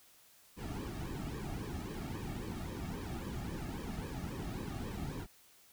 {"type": "noise with flanger", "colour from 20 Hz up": "brown", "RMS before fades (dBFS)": -41, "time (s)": [0.56, 5.27], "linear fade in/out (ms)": 50, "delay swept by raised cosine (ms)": [1.4, 2.04], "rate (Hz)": 3.7, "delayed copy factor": -0.85, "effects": ["white hiss -63 dBFS RMS until 5.72 s"]}